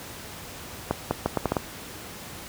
accelerating click train, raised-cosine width 1 ms, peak -8 dBFS, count 7, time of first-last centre 0.91-1.568 s, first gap 200 ms, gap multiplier 0.75, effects pink hiss -40 dBFS RMS until 2.48 s + high-pass 60 Hz 12 dB/octave

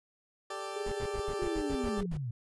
20% pulse chord, G suspended second, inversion none, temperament equal, 392 / 440 / 587.3 Hz, G4 / A4 / D5, 0 / 0 / 0 cents, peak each -36 / -39 / -37 dBFS, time 0.5-2.01 s, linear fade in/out 5 ms
sine tone with vibrato, 410 Hz, G#4, 22 cents flat, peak -35 dBFS, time 0.76-2.06 s, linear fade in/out 5 ms, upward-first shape sine, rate 4.4 Hz, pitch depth 12 cents each way
brown noise bursts, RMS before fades -38 dBFS, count 10, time 0.86-2.173 s, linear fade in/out 5 ms, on 62 ms, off 77 ms
sine linear sweep, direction down, 370 to 110 Hz, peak -33 dBFS, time 1.39-2.31 s, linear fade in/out 5 ms
effects resampled to 24000 Hz

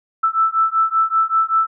sine beating tone pair, 1318.5 / 1323.7 Hz, E6 / E6, 0 / +7 cents, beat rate 5.2 Hz, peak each -17 dBFS, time 0.23-1.67 s, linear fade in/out 10 ms, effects none

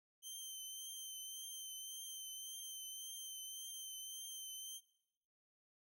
15% pulse tone with vibrato, 3110 Hz, G7, 14 cents flat, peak -40 dBFS, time 0.22-4.81 s, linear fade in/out 50 ms, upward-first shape triangle, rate 1.8 Hz, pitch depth 29 cents each way, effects noise-tail reverb RT60 0.9 s tail -22 dB re dry

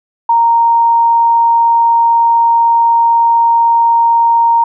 sine tone, 929 Hz, A#5, 6 cents flat, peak -6 dBFS, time 0.29-4.64 s, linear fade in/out 5 ms, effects none

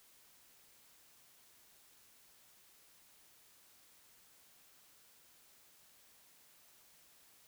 silence, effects white hiss -65 dBFS RMS until 7.47 s

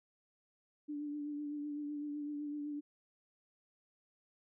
sine tone with vibrato, 293.7 Hz, D4, in tune, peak -38 dBFS, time 0.88-2.81 s, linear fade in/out 20 ms, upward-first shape triangle, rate 7.9 Hz, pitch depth 32 cents each way, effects none

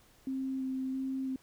sine tone with vibrato, 263.6 Hz, C4, 13 cents sharp, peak -32 dBFS, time 0.27-1.36 s, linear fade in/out 2 ms, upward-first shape square, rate 1.5 Hz, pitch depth 10 cents each way, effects pink hiss -63 dBFS RMS until 1.42 s

